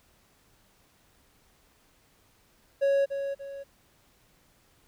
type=tone with echo; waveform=triangle; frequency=554.4 Hz; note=C#5; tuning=in tune; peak=-19 dBFS; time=2.81-3.06 s; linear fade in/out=20 ms; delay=290 ms; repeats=2; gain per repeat=-8 dB; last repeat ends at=3.64 s; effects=pink hiss -64 dBFS RMS until 4.87 s